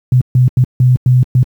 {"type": "tone bursts at uneven times", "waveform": "sine", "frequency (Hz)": 126.2, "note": "B2", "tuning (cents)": 38, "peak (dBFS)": -5, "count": 6, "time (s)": [[0.12, 0.21], [0.35, 0.48], [0.57, 0.64], [0.8, 0.96], [1.06, 1.23], [1.35, 1.43]], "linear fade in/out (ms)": 2, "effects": ["high-pass 60 Hz 12 dB/octave", "7-bit"]}